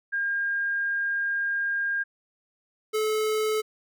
sine / square tone pair in turn, 1612 / 432.2 Hz, G6 / A4, +48 / -31 cents, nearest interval octave + major seventh, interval 2279 cents, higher first, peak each -24 dBFS, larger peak neither, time 0.12-2.04 / 2.93-3.62 s, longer first, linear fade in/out 20 ms, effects none

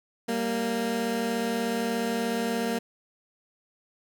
20% pulse tone pair together, 195.55 / 232.3 Hz, G3 / A#3, -4 / -6 cents, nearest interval minor third, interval 298 cents, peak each -28 / -22 dBFS, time 0.28-2.79 s, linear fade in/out 10 ms, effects none

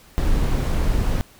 brown noise, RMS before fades -19 dBFS, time 0.18-1.21 s, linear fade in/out 0 ms, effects pink hiss -50 dBFS RMS until 1.39 s

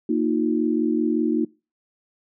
sine chord, Bb suspended fourth, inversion none, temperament equal with one note detuned, 233.1 / 311.1 / 356.4 Hz, Bb3 / Eb4 / F4, 0 / 0 / +35 cents, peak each -23 / -22 / -25 dBFS, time 0.09-1.45 s, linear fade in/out 5 ms, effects noise-tail reverb RT60 0.3 s tail -23 dB re dry

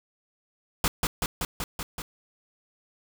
pink noise with echo, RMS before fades -23 dBFS, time 0.84-0.88 s, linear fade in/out 2 ms, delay 190 ms, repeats 6, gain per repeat -2 dB, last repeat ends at 2.02 s, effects none

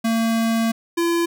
square tone pair in turn, 226.9 / 339.4 Hz, A#3 / F4, -47 / -49 cents, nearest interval perfect fifth, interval 698 cents, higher second, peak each -18 dBFS, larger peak neither, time 0.04-0.72 / 0.97-1.26 s, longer first, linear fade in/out 10 ms, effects none

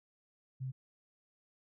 sine tone, 130.81 Hz, C3, in tune, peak -36 dBFS, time 0.6-0.72 s, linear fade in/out 20 ms, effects none

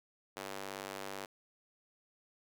square tone with high-pass filter, 49 Hz, G1, in tune, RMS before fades -44 dBFS, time 0.36-1.26 s, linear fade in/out 10 ms, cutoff 460 Hz, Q 0.76, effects none

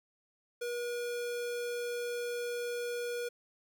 square tone, 480.8 Hz, B4, 46 cents flat, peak -35 dBFS, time 0.61-3.29 s, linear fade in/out 10 ms, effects 11-bit

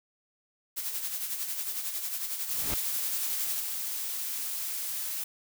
blue noise with tremolo, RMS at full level -32 dBFS, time 0.76-3.61 s, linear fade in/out 20 ms, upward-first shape sine, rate 11 Hz, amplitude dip 50%
pink noise with exponential growth, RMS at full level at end -31 dBFS, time 2.42-2.74 s, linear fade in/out 2 ms, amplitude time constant 69 ms
blue noise, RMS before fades -34 dBFS, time 2.51-5.24 s, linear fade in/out 5 ms
effects none

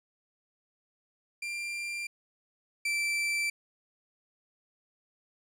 40% pulse tone pair in turn, 2378 / 2336 Hz, D7 / D7, +21 / -10 cents, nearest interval unison, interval 31 cents, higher first, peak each -33 / -27 dBFS, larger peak second, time 1.42-2.07 / 2.85-3.5 s, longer neither, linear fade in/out 5 ms, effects low-pass 11000 Hz 12 dB/octave + 11-bit

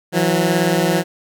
15% pulse beating tone pair, 164.2 / 182.2 Hz, E3 / F#3, -6 / -26 cents, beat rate 18 Hz, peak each -11 dBFS, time 0.12-1.04 s, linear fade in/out 50 ms, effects none

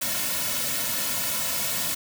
white noise with comb filter, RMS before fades -27 dBFS, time 0.01-1.95 s, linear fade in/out 10 ms, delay 2.5 ms, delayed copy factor -0.9, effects none

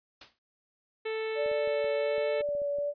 white noise with exponential decay, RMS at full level -41 dBFS, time 0.21-0.39 s, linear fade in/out 5 ms, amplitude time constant 37 ms
harmonic tone, 440.6 Hz, A4, 2 cents sharp, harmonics 1 / 2 / 3 / 4 / 5 / 6 / 7 / 8 / 9, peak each -31 / -45 / -47 / -45 / -42 / -46 / -51 / -53 / -51 dBFS, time 1.05-2.42 s, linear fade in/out 10 ms
sine tone with vibrato, 580 Hz, D5, 22 cents flat, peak -28 dBFS, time 1.35-2.94 s, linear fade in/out 50 ms, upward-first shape triangle, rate 1.3 Hz, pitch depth 24 cents each way
clicks, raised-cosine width 2 ms, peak -37 dBFS, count 10, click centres 1.461 / 1.515 / 1.675 / 1.844 / 2.181 / 2.407 / 2.489 / 2.551 / 2.618 / 2.786 s
effects resampled to 11025 Hz

